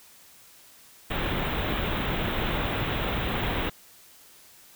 pink band-stop noise, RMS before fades -28 dBFS, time 1.1-3.7 s, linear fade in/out 10 ms, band 3800 to 16000 Hz, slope 96 dB/octave, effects white hiss -53 dBFS RMS until 4.75 s

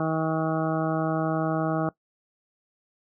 harmonic tone, 159.5 Hz, D#3, 43 cents sharp, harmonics 1 / 2 / 3 / 4 / 5 / 7 / 8 / 9, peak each -28 / -28 / -35 / -30 / -33 / -36 / -35 / -39 dBFS, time 0-1.89 s, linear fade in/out 2 ms, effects noise-tail reverb RT60 0.1 s tail -20 dB re dry

